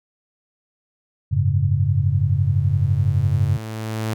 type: chord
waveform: sine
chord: F# suspended second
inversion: none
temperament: equal with one note detuned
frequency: 92.5 / 104.31 / 138.59 Hz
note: F#2 / G#2 / C#3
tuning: 0 / +8 / 0 cents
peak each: -20 dBFS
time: 1.31-3.58 s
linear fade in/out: 20 ms
type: tone with exponential growth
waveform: sawtooth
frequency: 110 Hz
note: A2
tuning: in tune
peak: -17 dBFS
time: 1.7-4.14 s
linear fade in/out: 5 ms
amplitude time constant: 530 ms
effects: none